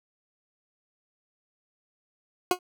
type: tone with exponential decay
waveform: 20% pulse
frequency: 361.9 Hz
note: F#4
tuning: 38 cents flat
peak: -11 dBFS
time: 2.51-2.59 s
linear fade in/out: 2 ms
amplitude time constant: 16 ms
effects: none